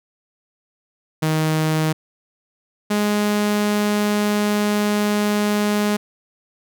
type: tone pair in turn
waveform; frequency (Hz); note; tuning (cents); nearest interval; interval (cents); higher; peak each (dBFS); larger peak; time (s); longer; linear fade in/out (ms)
sawtooth; 156.9 / 208; D#3 / G#3; +15 / +3; perfect fourth; 488; second; -13 / -13; neither; 1.22-1.93 / 2.9-5.97; second; 10
effects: none